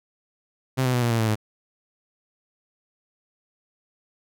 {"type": "tone with pitch steps", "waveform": "sawtooth", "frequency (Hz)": [130.81, 126.65, 122.62, 118.71, 114.93, 111.28, 107.73], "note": ["C3", "B2", "B2", "A#2", "A#2", "A2", "A2"], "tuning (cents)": [0, 44, -12, 32, -24, 20, -36], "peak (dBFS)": -16, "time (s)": [0.77, 1.358], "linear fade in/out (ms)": 20, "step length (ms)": 84, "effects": []}